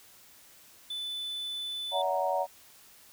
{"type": "tone", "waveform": "triangle", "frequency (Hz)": 3500, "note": "A7", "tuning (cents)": -10, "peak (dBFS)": -32, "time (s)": [0.9, 2.02], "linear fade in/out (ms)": 5}
{"type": "chord", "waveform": "sine", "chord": "F# dominant seventh", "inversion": "second", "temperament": "equal with one note detuned", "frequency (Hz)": [569, 659.3, 740, 932.3], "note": ["C#5", "E5", "F#5", "A#5"], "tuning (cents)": [45, 0, 0, 0], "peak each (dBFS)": [-31, -34, -31, -32], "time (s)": [1.91, 2.47], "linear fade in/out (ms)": 50}
{"effects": ["white hiss -56 dBFS RMS until 3.12 s"]}